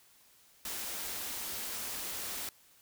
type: band-stop noise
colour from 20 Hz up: white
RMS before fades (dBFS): -39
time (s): 0.65-2.49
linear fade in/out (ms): 2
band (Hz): 110 to 170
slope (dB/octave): 96
effects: white hiss -63 dBFS RMS until 2.81 s